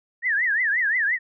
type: tone with vibrato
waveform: sine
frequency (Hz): 1813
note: A#6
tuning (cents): -49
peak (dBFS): -19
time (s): 0.22-1.19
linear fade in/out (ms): 50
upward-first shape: triangle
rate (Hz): 5.7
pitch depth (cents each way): 240
effects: none